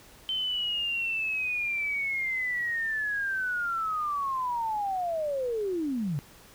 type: linear sweep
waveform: sine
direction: down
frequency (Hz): 3092 to 131.3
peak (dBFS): -27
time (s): 0.29-6.19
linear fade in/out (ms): 0
effects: pink hiss -53 dBFS RMS until 6.54 s